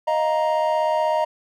triangle chord, Eb suspended second, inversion none, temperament equal with one note detuned, 622.3 / 698.5 / 936.1 Hz, Eb5 / F5 / Bb5, 0 / 0 / +7 cents, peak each -19 / -25 / -20 dBFS, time 0.07-1.25 s, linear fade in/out 10 ms, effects none

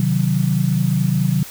sine chord, C diminished, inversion none, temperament equal, 130.81 / 155.56 / 185 Hz, C3 / Eb3 / Gb3, 0 / 0 / 0 cents, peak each -19 dBFS, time 0-1.43 s, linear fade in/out 2 ms, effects white hiss -36 dBFS RMS until 1.5 s

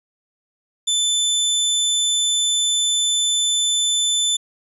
25% pulse tone, 3520 Hz, A7, in tune, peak -13 dBFS, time 0.87-4.37 s, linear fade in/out 10 ms, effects resampled to 32000 Hz

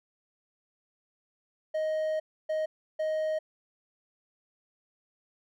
triangle tone bursts at uneven times, 625 Hz, D#5, 8 cents sharp, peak -25 dBFS, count 3, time 1.74-2.2 / 2.49-2.66 / 2.99-3.39 s, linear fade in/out 10 ms, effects none

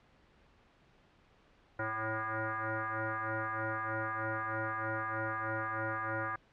sine tone with frequency modulation, 108.4 Hz, A2, 25 cents flat, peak -33 dBFS, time 1.79-6.36 s, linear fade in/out 5 ms, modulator 220 Hz, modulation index 7.5, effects pink hiss -65 dBFS RMS until 6.52 s + low-pass 3000 Hz 12 dB/octave

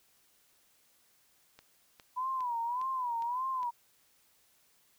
click train, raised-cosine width 0.2 ms, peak -34 dBFS, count 6, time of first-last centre 1.59-3.631 s, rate 2.45 Hz
sine tone with vibrato, 987.8 Hz, B5, in tune, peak -31 dBFS, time 2.16-3.71 s, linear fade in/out 20 ms, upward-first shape sine, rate 1.7 Hz, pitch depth 120 cents each way
effects white hiss -68 dBFS RMS until 4.98 s

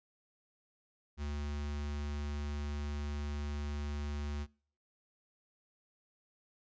square tone with notch filter, 72.9 Hz, D2, 12 cents flat, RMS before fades -38 dBFS, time 1.17-4.47 s, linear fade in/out 50 ms, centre 570 Hz, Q 1.7, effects noise-tail reverb RT60 0.5 s tail -25 dB re dry + resampled to 16000 Hz

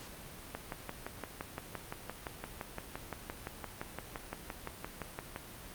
click train, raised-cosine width 0.5 ms, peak -23 dBFS, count 29, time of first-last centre 0.55-5.361 s, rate 5.82 Hz, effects pink hiss -49 dBFS RMS until 5.74 s + Opus 48 kbps

